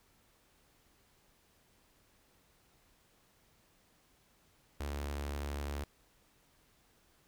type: tone with notch filter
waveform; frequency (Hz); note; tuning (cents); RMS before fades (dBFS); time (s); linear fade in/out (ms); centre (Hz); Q
sawtooth; 71.9; D2; -36; -39; 4.8-5.84; 5; 160; 1.2
effects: pink hiss -69 dBFS RMS until 7.27 s